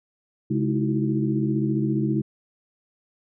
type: tone cluster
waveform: sine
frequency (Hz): 135.7 / 209.9 / 319.4 / 334.3 / 372.8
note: C#3 / G#3 / D#4 / E4 / F#4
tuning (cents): -36 / +19 / +45 / +24 / +13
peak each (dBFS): -25 / -25 / -26 / -32 / -33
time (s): 0.5-2.22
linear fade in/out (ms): 10
effects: none